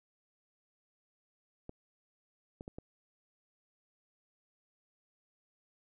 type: clicks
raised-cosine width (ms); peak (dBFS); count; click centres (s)
2; -30; 4; 1.694 / 2.609 / 2.679 / 2.785
effects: none